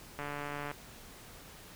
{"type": "click train", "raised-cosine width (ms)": 0.5, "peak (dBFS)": -24, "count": 77, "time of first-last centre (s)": [0.19, 0.714], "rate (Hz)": 145, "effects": ["pink hiss -52 dBFS RMS until 1.75 s"]}